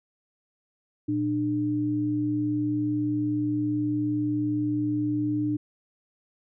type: tone pair together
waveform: sine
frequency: 118.9 / 299.6 Hz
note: A#2 / D4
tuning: +35 / +35 cents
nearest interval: octave + major third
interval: 1600 cents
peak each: -31 / -24 dBFS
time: 1.08-5.57 s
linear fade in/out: 10 ms
effects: none